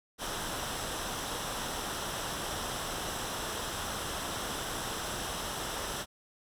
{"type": "noise with comb filter", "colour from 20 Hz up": "pink", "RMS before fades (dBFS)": -36, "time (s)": [0.18, 6.06], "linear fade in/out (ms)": 50, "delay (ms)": 0.44, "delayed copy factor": -0.5, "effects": ["low-pass 12000 Hz 12 dB/octave"]}